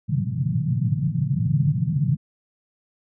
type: band-pass noise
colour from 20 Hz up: white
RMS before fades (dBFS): -22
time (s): 0.08-2.17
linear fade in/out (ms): 20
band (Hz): 110 to 170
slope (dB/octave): 48
effects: none